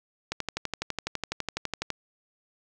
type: click train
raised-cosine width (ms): 0.2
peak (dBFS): -12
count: 20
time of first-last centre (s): 0.32-1.903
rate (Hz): 12
effects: none